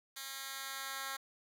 10% pulse tone with high-pass filter sweep, 270 Hz, C#4, 45 cents flat, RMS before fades -43 dBFS, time 0.16-1.17 s, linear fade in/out 10 ms, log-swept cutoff 2800 to 1300 Hz, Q 0.77, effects none

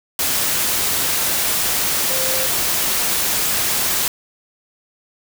sine tone in noise, 523 Hz, C5, 1 cent flat, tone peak -26 dBFS, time 2.1-2.46 s, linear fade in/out 2 ms, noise white, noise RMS -19 dBFS, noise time 0.19-4.08 s, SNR -10 dB, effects none

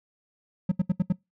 triangle tone bursts, 182.1 Hz, F#3, 27 cents flat, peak -17 dBFS, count 5, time 0.69-1.125 s, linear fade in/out 5 ms, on 27 ms, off 75 ms, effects noise-tail reverb RT60 0.2 s tail -22 dB re dry

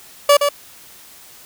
30% pulse tone with echo, 575 Hz, D5, 37 cents flat, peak -5 dBFS, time 0.29-0.37 s, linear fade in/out 5 ms, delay 120 ms, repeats 1, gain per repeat -6 dB, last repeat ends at 0.49 s, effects white hiss -43 dBFS RMS until 1.45 s

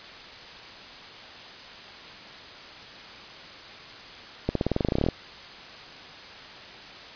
accelerating click train, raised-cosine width 2 ms, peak -10 dBFS, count 16, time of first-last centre 4.49-5.087 s, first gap 63 ms, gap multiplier 0.93, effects white hiss -43 dBFS RMS until 7.15 s + resampled to 11025 Hz

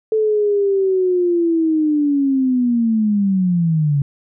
sine linear sweep, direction down, 440 to 138.59 Hz, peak -13 dBFS, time 0.12-4.02 s, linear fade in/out 2 ms, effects none

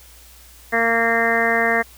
harmonic tone, 230 Hz, A#3, 23 cents flat, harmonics 1 / 2 / 3 / 4 / 5 / 6 / 7 / 8 / 9, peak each -27 / -23 / -22 / -31 / -27 / -32 / -24 / -20 / -25 dBFS, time 0.72-1.83 s, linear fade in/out 20 ms, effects added 60 Hz sine -47 dBFS peak until 1.97 s + white hiss -47 dBFS RMS until 1.97 s

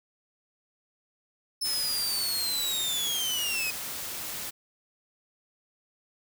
sawtooth linear sweep, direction down, 5274 to 2500 Hz, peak -25 dBFS, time 1.61-3.71 s, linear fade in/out 10 ms
white noise, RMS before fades -36 dBFS, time 1.64-4.51 s, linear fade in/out 20 ms
effects none

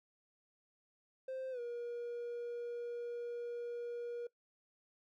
triangle tone with pitch glide, 523 to 476.8 Hz, C5 to A#4, -1 to +39 cents, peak -37 dBFS, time 1.28-4.27 s, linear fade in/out 5 ms, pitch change -160 cents, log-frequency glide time 1.51-1.6 s, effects noise-tail reverb RT60 0.1 s tail -22 dB re dry + tanh soft clip ceiling -33 dBFS

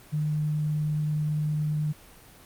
sine tone, 151.6 Hz, D#3, 45 cents flat, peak -24 dBFS, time 0.12-1.93 s, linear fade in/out 20 ms, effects pink hiss -51 dBFS RMS until 2.45 s + Opus 24 kbps

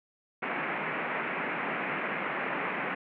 white band-pass noise, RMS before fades -33 dBFS, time 0.42-2.95 s, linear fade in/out 10 ms, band 150 to 2400 Hz, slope 48 dB/octave, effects none

